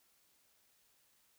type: silence
effects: white hiss -72 dBFS RMS until 1.38 s